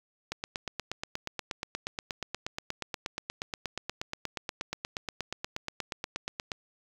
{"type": "click train", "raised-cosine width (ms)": 0.2, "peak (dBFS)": -16, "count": 53, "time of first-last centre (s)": [0.32, 6.518], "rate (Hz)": 8.39, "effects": ["7-bit"]}